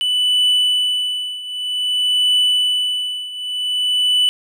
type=tone with tremolo; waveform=triangle; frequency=2982 Hz; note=F#7; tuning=13 cents sharp; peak=-10 dBFS; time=0.01-4.29 s; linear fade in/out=0 ms; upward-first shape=triangle; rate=0.53 Hz; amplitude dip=85%; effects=none